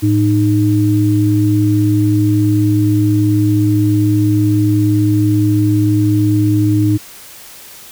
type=tone pair together; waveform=sine; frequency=108.8 / 307.7 Hz; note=A2 / D#4; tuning=-19 / -19 cents; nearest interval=octave + tritone; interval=1800 cents; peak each=-12 dBFS; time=0.02-6.98 s; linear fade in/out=20 ms; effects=white hiss -36 dBFS RMS until 7.91 s